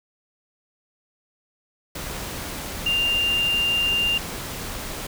sine tone in noise, 2793 Hz, F7, 1 cent flat, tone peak -19 dBFS, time 2.86-4.18 s, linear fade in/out 5 ms, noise pink, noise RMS -32 dBFS, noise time 1.95-5.07 s, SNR +10 dB, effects none

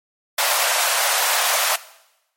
pink high-pass noise, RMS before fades -19 dBFS, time 0.38-1.76 s, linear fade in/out 5 ms, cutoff 570 Hz, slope 48 dB/octave, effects noise-tail reverb RT60 0.9 s tail -18 dB re dry + MP3 64 kbps

